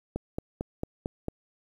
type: click train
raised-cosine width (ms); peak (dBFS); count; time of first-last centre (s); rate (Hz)
2; -17; 6; 0.16-1.284; 4.45
effects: 9-bit